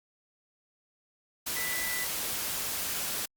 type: tone in noise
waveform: sine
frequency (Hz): 1984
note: B6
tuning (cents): +7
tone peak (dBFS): -34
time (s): 1.56-2.05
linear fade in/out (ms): 10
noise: white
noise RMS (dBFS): -33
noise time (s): 1.46-3.26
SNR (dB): -4
effects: Opus 48 kbps